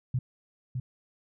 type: tone with echo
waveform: sine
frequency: 126.6 Hz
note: B2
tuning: 43 cents sharp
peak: -24 dBFS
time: 0.14-0.19 s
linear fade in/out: 5 ms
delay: 610 ms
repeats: 1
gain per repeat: -5 dB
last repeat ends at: 0.8 s
effects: none